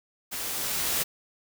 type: noise with level ramp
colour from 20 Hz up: white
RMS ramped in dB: -34 to -26 dBFS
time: 0.31-1.04 s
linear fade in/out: 20 ms
effects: none